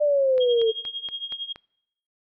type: exponential sweep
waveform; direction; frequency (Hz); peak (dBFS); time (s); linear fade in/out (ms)
sine; down; 601 to 440; -17; 0-0.72; 20
type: click train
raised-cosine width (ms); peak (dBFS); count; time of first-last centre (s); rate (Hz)
0.3; -24; 6; 0.38-1.559; 4.24
type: tone with tremolo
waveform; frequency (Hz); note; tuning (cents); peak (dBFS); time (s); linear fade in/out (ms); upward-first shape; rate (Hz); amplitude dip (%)
sine; 3255; G#7; -36; -26; 0.4-1.53; 10; triangle; 11; 90
effects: noise-tail reverb RT60 0.8 s tail -26 dB re dry